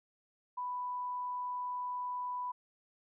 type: tone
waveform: sine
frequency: 991 Hz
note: B5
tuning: 6 cents sharp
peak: -35 dBFS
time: 0.57-2.52 s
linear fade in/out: 10 ms
effects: none